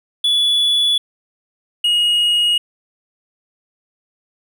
triangle tone pair in turn, 3426 / 2881 Hz, A7 / F#7, -47 / -47 cents, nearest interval minor third, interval 300 cents, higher first, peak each -11 dBFS, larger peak neither, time 0.24-0.98 / 1.84-2.58 s, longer neither, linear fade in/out 5 ms, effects none

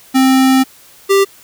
square tone pair in turn, 263.1 / 393.6 Hz, C4 / G4, +10 / +7 cents, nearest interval perfect fifth, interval 697 cents, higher second, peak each -8 dBFS, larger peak neither, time 0.14-0.64 / 1.09-1.25 s, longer first, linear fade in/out 20 ms, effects white hiss -43 dBFS RMS until 1.43 s

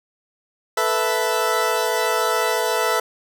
20% pulse chord, A suspended second, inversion none, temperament equal, 440 / 493.9 / 659.3 Hz, A4 / B4 / E5, 0 / 0 / 0 cents, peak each -18 dBFS, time 0.77-3 s, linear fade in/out 5 ms, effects none

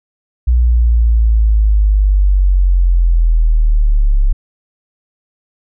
sine linear sweep, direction down, 60.7 to 33.91 Hz, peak -7 dBFS, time 0.47-4.33 s, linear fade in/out 10 ms, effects none

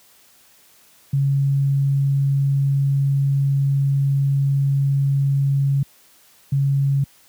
sine tone pair in turn, 138.59 / 138.59 Hz, C#3 / C#3, 0 / 0 cents, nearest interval unison, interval 0 cents, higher neither, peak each -15 dBFS, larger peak neither, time 1.13-5.83 / 6.52-7.04 s, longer first, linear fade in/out 5 ms, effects white hiss -53 dBFS RMS until 7.28 s + high-pass 60 Hz 12 dB/octave

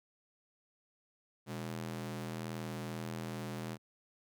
sawtooth ring-modulated tone, 163.1 Hz, E3, 18 cents flat, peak -32 dBFS, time 1.46-3.78 s, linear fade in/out 50 ms, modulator 40.4 Hz, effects none

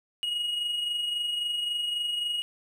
triangle tone with amplitude modulation, 2889 Hz, F#7, 42 cents flat, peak -24 dBFS, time 0.23-2.42 s, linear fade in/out 0 ms, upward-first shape sine, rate 23.7 Hz, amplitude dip 40%, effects none

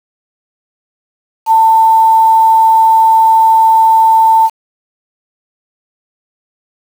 sine tone with quantisation, 893 Hz, A5, 25 cents sharp, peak -4 dBFS, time 1.46-4.5 s, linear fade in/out 50 ms, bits 5, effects none

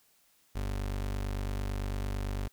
30% pulse tone, 48.94 Hz, G1, 2 cents flat, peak -29 dBFS, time 0.55-2.48 s, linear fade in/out 10 ms, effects white hiss -67 dBFS RMS until 2.52 s

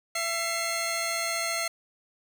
15% pulse tone pair together, 671.8 / 2130 Hz, E5 / C7, +33 / +30 cents, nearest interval octave + minor sixth, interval 1997 cents, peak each -24 dBFS, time 0.15-1.68 s, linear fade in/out 5 ms, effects none

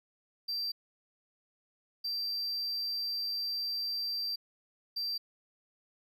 triangle tone bursts at uneven times, 4699 Hz, D8, in tune, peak -31 dBFS, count 3, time 0.48-0.72 / 2.04-4.36 / 4.96-5.18 s, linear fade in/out 10 ms, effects none

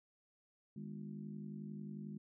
harmonic tone with a mistuned harmonic, 51.2 Hz, G#1, 24 cents flat, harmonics 3 / 4 / 5 / 6 / 7, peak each -49 / -46 / -55 / -61 / -60 dBFS, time 0.76-2.18 s, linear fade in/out 5 ms, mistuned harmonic 5, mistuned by -79 cents, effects none

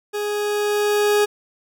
40% pulse tone with level ramp, 415.3 Hz, G#4, in tune, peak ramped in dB -22 to -13 dBFS, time 0.13-1.26 s, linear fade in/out 20 ms, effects none

